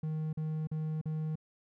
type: tone bursts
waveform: triangle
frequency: 156.2 Hz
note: D#3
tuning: 7 cents sharp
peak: -30 dBFS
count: 4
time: 0.03-1.356 s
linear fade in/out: 5 ms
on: 300 ms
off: 42 ms
effects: none